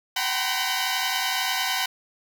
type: tone cluster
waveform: 10% pulse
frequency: 756 / 787 / 927 / 1005 / 1053 Hz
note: F#5 / G5 / A#5 / B5 / C6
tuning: +37 / +7 / -10 / +30 / +11 cents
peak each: -19 / -25 / -23 / -20 / -27 dBFS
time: 0.16-1.86 s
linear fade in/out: 5 ms
effects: none